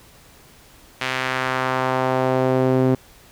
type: tone with band-pass filter sweep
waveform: sawtooth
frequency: 129.9 Hz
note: C3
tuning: 12 cents flat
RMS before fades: -20 dBFS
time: 1.01-2.95 s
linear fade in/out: 5 ms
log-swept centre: 2400 to 320 Hz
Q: 1.2
effects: pink hiss -49 dBFS RMS until 3.31 s